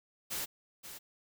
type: noise with echo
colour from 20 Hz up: white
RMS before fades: -37 dBFS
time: 0.3-0.46 s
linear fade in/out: 20 ms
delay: 530 ms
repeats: 1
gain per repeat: -10 dB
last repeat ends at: 0.99 s
effects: none